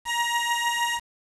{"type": "beating tone pair", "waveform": "20% pulse", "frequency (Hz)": [943, 949.4], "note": ["A#5", "A#5"], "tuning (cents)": [20, 31], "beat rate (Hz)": 6.4, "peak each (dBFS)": [-20, -23], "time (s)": [0.05, 1], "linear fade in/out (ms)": 50, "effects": ["resampled to 24000 Hz", "7-bit"]}